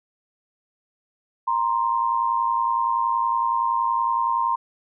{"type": "tone pair together", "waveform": "sine", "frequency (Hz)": [935.8, 1046.5], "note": ["A#5", "C6"], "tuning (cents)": [6, 0], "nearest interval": "major second", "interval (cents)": 194, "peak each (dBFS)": -22, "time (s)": [1.47, 4.56], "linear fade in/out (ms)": 10, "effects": []}